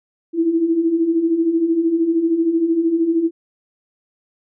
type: beating tone pair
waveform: sine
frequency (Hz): 319.9 / 332.9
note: D#4 / E4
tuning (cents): +48 / +17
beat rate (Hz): 13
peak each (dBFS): -22 / -15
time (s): 0.33-3.31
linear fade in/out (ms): 50
effects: none